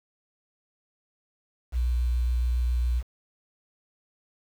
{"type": "tone with vibrato", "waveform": "sine", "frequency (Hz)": 60.6, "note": "B1", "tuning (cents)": -32, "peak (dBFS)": -21, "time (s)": [1.72, 3.03], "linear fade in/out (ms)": 50, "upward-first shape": "square", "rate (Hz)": 7.2, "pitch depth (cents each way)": 12, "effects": ["tanh soft clip ceiling -18 dBFS", "8-bit"]}